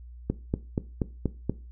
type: click train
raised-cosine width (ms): 3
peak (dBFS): -12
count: 6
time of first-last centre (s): 0.3-1.496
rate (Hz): 4.18
effects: noise-tail reverb RT60 0.3 s tail -17 dB re dry + added 60 Hz sine -42 dBFS peak until 1.71 s